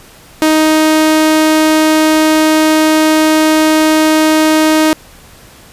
sawtooth tone, 312.4 Hz, D#4, 7 cents sharp, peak -3 dBFS, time 0.42-4.93 s, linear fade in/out 0 ms, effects pink hiss -39 dBFS RMS until 5.72 s + resampled to 32000 Hz

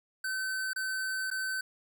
square tone with dropouts, 1531 Hz, G6, 41 cents flat, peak -32 dBFS, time 0.24-1.61 s, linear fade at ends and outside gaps 5 ms, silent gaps 0.733-0.76 / 1.303-1.312 s, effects none

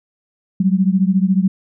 sine beating tone pair, 185 / 199 Hz, F#3 / G3, 0 / +26 cents, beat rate 14 Hz, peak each -14 / -16 dBFS, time 0.6-1.48 s, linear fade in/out 5 ms, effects none

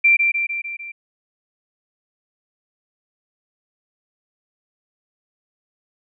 sine tone with echo, 2358 Hz, D7, 6 cents sharp, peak -10 dBFS, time 0.04-0.17 s, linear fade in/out 10 ms, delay 150 ms, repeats 5, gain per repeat -4 dB, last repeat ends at 0.92 s, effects none

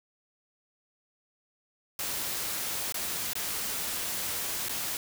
white noise with dropouts, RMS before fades -33 dBFS, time 1.99-4.97 s, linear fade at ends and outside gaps 1 ms, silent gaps 2.923-2.943 / 3.333-3.354 / 4.685-4.694 s, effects none

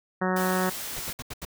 harmonic tone, 185 Hz, F#3, in tune, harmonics 1 / 2 / 3 / 4 / 5 / 6 / 7 / 8 / 9 / 10, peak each -27 / -30 / -32 / -33 / -34 / -35 / -35 / -36 / -37 / -37 dBFS, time 0.21-0.7 s, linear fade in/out 10 ms
white noise, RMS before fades -35 dBFS, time 0.36-1.13 s, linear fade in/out 5 ms
pink noise bursts, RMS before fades -36 dBFS, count 5, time 0.96-1.451 s, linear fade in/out 5 ms, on 35 ms, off 79 ms
effects none

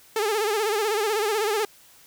sawtooth tone with vibrato, 425 Hz, G#4, 40 cents sharp, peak -18 dBFS, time 0.16-1.65 s, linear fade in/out 2 ms, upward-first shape sine, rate 16 Hz, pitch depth 99 cents each way, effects white hiss -53 dBFS RMS until 2.06 s

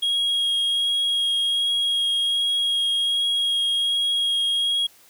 triangle tone with vibrato, 3282 Hz, G#7, 21 cents flat, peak -18 dBFS, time 0.02-4.87 s, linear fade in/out 10 ms, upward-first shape sine, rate 1.3 Hz, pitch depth 9 cents each way, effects white hiss -53 dBFS RMS until 5.09 s + high-pass 60 Hz 12 dB/octave

